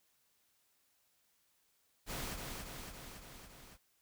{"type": "noise with echo", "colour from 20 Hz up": "pink", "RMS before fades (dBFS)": -41, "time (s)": [2.06, 2.38], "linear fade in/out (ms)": 50, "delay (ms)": 280, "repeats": 5, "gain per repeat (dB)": -3, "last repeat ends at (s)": 3.78, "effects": ["white hiss -75 dBFS RMS until 4.01 s"]}